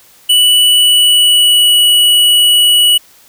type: tone with pitch glide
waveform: square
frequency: 2960 to 2936 Hz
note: F#7 to F#7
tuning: 0 to -14 cents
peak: -6 dBFS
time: 0.29-2.98 s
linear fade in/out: 10 ms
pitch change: -14 cents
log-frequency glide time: 0.66-1.75 s
effects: white hiss -44 dBFS RMS until 3.28 s